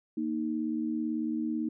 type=tone pair together; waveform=sine; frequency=233.1 / 311.2 Hz; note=A#3 / D#4; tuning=0 / 0 cents; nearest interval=perfect fourth; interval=500 cents; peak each=-32 / -31 dBFS; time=0.17-1.69 s; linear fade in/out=5 ms; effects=none